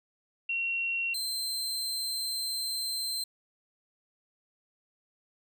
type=tone pair in turn; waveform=sine / sawtooth; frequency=2736 / 4118 Hz; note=F7 / C8; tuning=-36 / -28 cents; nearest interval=perfect fifth; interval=708 cents; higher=second; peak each=-28 dBFS; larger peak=neither; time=0.49-1.14 / 1.14-3.24 s; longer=second; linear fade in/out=5 ms; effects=none